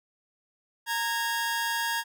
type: tone pair together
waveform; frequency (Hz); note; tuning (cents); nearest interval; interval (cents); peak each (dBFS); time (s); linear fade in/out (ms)
sawtooth; 924 / 1646.4; A#5 / G#6; -16 / -16; minor seventh; 1000; -26; 0.86-2.04; 50
effects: none